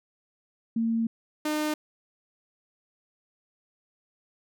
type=tone pair in turn; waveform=sine / sawtooth; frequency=227.8 / 304.1 Hz; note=A#3 / D#4; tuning=-40 / -40 cents; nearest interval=perfect fourth; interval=500 cents; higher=second; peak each=-23 / -22 dBFS; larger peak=second; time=0.76-1.07 / 1.45-1.74 s; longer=first; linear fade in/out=5 ms; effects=none